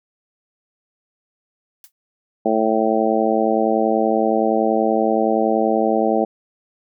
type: noise with exponential decay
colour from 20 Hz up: blue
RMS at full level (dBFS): -37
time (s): 1.84-1.92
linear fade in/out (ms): 1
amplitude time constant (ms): 16
type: harmonic tone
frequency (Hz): 110.6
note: A2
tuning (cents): +9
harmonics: 2 / 3 / 4 / 5 / 6 / 7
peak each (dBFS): -22 / -22 / -22 / -22 / -22 / -22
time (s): 2.45-6.25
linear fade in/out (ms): 10
effects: none